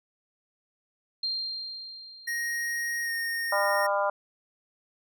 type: tone with exponential decay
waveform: sine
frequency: 4186 Hz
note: C8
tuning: in tune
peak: -26 dBFS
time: 1.23-3.26 s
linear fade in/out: 5 ms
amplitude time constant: 440 ms
type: tone with pitch glide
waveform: square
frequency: 1874 to 1847.1 Hz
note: A#6 to A#6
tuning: +9 to -16 cents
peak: -29 dBFS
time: 2.27-3.87 s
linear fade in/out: 10 ms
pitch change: -25 cents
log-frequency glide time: 3.03-3.12 s
type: harmonic tone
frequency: 200 Hz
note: G3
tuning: 35 cents sharp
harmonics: 3 / 4 / 5 / 6 / 7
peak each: -27 / -31 / -29 / -33 / -33 dBFS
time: 3.52-4.1 s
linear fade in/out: 5 ms
effects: none